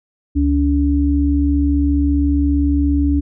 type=tone pair together; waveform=sine; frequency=71.17 / 285.9 Hz; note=C#2 / D4; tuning=+46 / -46 cents; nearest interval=2 octaves; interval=2408 cents; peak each=-15 dBFS; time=0.35-3.21 s; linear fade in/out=20 ms; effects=none